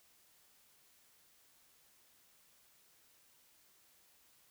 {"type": "silence", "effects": ["white hiss -68 dBFS RMS until 4.5 s"]}